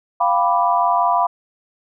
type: chord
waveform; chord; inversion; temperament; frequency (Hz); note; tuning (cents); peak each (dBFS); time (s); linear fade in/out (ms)
sine; G dominant seventh; third; equal; 698.5 / 784 / 987.8 / 1174.7; F5 / G5 / B5 / D6; 0 / 0 / 0 / 0; -18 / -23 / -17 / -22; 0.2-1.27; 10
effects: none